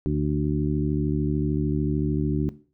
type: harmonic tone with a mistuned harmonic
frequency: 73.42 Hz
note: D2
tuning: in tune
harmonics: 1 / 2 / 3 / 4 / 5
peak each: -29 / -25 / -31 / -26 / -30 dBFS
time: 0.06-2.49 s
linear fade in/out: 0 ms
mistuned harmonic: 5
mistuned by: +22 cents
effects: noise-tail reverb RT60 0.4 s tail -17 dB re dry